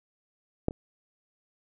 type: clicks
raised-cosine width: 2 ms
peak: -11 / -26 dBFS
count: 2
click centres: 0.684 / 0.709 s
effects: none